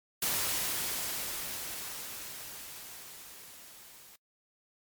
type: noise with level ramp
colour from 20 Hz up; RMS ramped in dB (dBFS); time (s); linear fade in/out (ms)
white; -30 to -54; 0.22-4.16; 5
effects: noise-tail reverb RT60 0.1 s tail -24 dB re dry + MP3 96 kbps